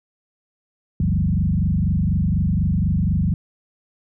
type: tone with frequency modulation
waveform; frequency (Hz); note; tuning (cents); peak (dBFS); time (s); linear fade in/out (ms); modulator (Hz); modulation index
sine; 127.4; C3; -46; -16; 1-3.34; 2; 24.1; 2.9
effects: none